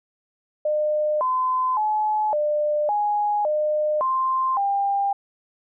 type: tone with pitch steps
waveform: sine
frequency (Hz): 605 / 1024 / 854 / 598 / 831 / 606 / 1047 / 798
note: D#5 / C6 / G#5 / D5 / G#5 / D#5 / C6 / G5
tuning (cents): -49 / -38 / +48 / +31 / +1 / -46 / +1 / +31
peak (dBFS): -19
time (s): 0.65-5.13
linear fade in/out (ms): 5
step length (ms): 560
effects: none